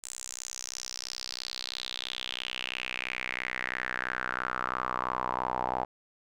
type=tone with band-pass filter sweep; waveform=sawtooth; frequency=63 Hz; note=B1; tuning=35 cents sharp; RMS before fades=-35 dBFS; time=0.03-5.85 s; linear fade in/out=10 ms; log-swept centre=7900 to 810 Hz; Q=4.6; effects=none